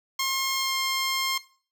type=tone with pitch glide; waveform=10% pulse; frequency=1071 to 1063.6 Hz; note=C6 to C6; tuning=+40 to +28 cents; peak=-16 dBFS; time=0.19-1.38 s; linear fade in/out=5 ms; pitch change=-12 cents; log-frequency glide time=0.53-0.74 s; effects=noise-tail reverb RT60 0.4 s tail -17 dB re dry